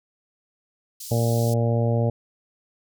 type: high-pass noise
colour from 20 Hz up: pink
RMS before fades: -37 dBFS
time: 1-1.54 s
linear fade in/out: 5 ms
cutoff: 4600 Hz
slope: 24 dB/octave
type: harmonic tone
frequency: 116.54 Hz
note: A#2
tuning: in tune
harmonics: 1 / 2 / 3 / 4 / 5 / 6 / 7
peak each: -20 / -28 / -34 / -28 / -28 / -35 / -37 dBFS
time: 1.11-2.1 s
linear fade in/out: 5 ms
effects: none